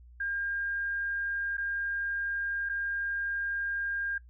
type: tone with dropouts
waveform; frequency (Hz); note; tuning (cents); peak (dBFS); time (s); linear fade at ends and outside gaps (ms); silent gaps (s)
sine; 1608; G6; +44; -30; 0.2-4.18; 5; 1.57-1.579 / 2.69-2.695
effects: noise-tail reverb RT60 0.1 s tail -17 dB re dry + added 60 Hz sine -50 dBFS peak until 4.29 s